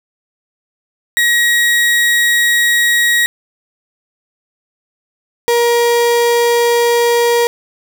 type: tone pair in turn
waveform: 35% pulse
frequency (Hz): 1900 / 473.2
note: A#6 / A#4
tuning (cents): +33 / +26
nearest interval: 2 octaves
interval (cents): 2407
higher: first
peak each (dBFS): -8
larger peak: neither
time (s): 1.17-3.26 / 5.48-7.47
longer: first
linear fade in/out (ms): 0
effects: none